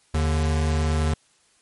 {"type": "tone pair together", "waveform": "square", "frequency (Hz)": [77.97, 147.4], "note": ["D#2", "D3"], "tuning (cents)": [4, 7], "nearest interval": "major seventh", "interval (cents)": 1103, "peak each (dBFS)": [-21, -28], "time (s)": [0.14, 1.14], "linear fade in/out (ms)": 5, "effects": ["white hiss -61 dBFS RMS until 1.61 s", "MP3 48 kbps"]}